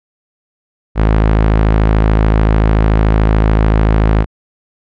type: tone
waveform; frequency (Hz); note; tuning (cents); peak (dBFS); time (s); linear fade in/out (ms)
sawtooth; 53.6; A1; -45; -4; 0.95-4.26; 50
effects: low-pass 2000 Hz 12 dB/octave